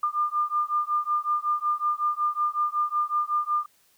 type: beating tone pair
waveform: sine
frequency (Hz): 1200 / 1205.4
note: D6 / D6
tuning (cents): +37 / +45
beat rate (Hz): 5.4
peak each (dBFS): -26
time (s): 0.03-3.66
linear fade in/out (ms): 5
effects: white hiss -63 dBFS RMS until 3.97 s